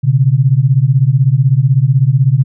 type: beating tone pair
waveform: sine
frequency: 125 / 141 Hz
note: B2 / C#3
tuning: +21 / +30 cents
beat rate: 16 Hz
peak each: -10 dBFS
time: 0.03-2.44 s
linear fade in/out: 20 ms
effects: none